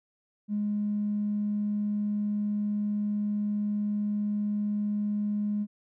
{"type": "tone with tanh clipping", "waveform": "triangle", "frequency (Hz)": 207.7, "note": "G#3", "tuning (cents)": 0, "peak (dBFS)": -26, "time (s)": [0.48, 5.67], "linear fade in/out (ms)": 50, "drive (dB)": 4, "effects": []}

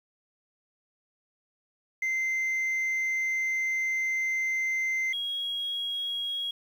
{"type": "tone pair in turn", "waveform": "sine", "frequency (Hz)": [2078, 3299], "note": ["C7", "G#7"], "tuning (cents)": [-12, -12], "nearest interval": "minor sixth", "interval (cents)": 800, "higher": "second", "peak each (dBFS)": [-23, -28], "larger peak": "first", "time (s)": [[2.02, 5.13], [5.13, 6.51]], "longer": "first", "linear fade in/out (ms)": 5, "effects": ["tanh soft clip ceiling -25 dBFS", "9-bit"]}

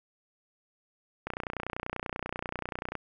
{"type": "click train", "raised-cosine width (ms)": 0.5, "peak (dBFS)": -18, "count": 52, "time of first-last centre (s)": [1.27, 2.953], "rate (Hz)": 30.3, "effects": []}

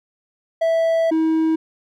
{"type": "tone pair in turn", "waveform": "triangle", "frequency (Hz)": [657, 320.1], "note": ["E5", "D#4"], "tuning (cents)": [-6, 49], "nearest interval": "octave", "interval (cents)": 1245, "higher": "first", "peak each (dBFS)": -13, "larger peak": "neither", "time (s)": [[0.61, 1.11], [1.11, 1.56]], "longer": "first", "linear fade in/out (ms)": 10, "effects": []}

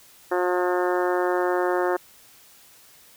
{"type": "harmonic tone", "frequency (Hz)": 179.5, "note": "F3", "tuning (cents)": 48, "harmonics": [2, 3, 4, 5, 6, 7, 8, 9, 10], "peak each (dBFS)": [-23, -27, -29, -31, -33, -34, -35, -36, -37], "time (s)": [0.31, 1.97], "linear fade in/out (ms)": 10, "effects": ["white hiss -52 dBFS RMS until 3.16 s"]}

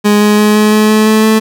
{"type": "tone with pitch steps", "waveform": "30% pulse", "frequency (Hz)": [207.7, 209.3, 210.8, 212.4, 214, 215.6, 217.3, 218.9], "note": ["G#3", "G#3", "G#3", "G#3", "A3", "A3", "A3", "A3"], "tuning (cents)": [0, 14, 26, 39, -48, -35, -21, -9], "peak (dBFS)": -3, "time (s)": [0.04, 1.4], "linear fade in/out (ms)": 20, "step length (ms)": 170, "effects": []}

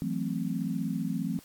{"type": "chord", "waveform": "sine", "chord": "F# half-diminished seventh", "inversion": "third", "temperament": "equal", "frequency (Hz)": [164.81, 185, 220, 261.6], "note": ["E3", "F#3", "A3", "C4"], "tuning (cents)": [0, 0, 0, 0], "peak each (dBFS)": -34, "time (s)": [0.02, 1.39], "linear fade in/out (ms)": 0, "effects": ["white hiss -56 dBFS RMS until 1.44 s", "AAC 64 kbps"]}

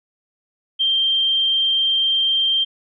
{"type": "tone", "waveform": "sine", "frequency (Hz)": 3162, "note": "G7", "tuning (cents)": 14, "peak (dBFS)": -15, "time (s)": [0.79, 2.65], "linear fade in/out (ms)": 20, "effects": []}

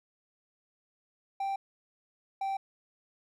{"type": "tone pair in turn", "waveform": "triangle", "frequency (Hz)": [784, 779.7], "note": ["G5", "G5"], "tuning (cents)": [0, -10], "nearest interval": "unison", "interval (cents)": 10, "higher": "first", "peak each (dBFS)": -28, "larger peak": "neither", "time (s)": [[1.4, 1.56], [2.41, 2.57]], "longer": "neither", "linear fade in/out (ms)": 5, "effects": []}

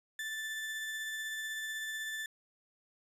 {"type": "tone with tremolo", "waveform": "35% pulse", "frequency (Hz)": 1760, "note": "A6", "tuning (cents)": 0, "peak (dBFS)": -34, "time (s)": [0.19, 2.26], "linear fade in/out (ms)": 2, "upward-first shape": "triangle", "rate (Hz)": 16, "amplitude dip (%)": 25, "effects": ["resampled to 32000 Hz"]}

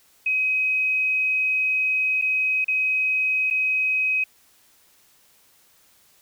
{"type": "tone with dropouts", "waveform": "sine", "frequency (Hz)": 2530, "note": "D#7", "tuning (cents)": 28, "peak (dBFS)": -19, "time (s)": [0.26, 4.24], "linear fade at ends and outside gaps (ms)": 5, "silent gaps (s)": [[2.215, 2.221], [2.645, 2.681], [3.502, 3.508]], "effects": ["white hiss -58 dBFS RMS until 6.21 s"]}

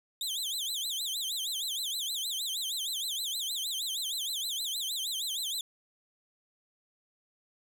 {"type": "tone with vibrato", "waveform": "sawtooth", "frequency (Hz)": 3542, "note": "A7", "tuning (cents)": 11, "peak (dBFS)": -29, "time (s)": [0.21, 5.61], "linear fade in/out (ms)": 2, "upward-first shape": "sine", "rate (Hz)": 6.4, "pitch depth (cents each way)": 250, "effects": []}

